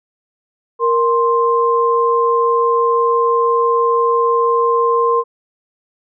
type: tone pair together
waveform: sine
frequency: 467.3 / 1049 Hz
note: A#4 / C6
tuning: +4 / +4 cents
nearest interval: octave + major second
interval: 1400 cents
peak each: -14 dBFS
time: 0.79-5.24 s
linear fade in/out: 50 ms
effects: none